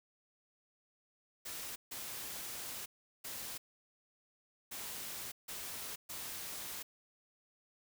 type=noise bursts at uneven times; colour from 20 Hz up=white; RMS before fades=-44 dBFS; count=6; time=1.45-1.76 / 1.91-2.86 / 3.24-3.58 / 4.71-5.32 / 5.48-5.96 / 6.09-6.83 s; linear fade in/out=10 ms; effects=none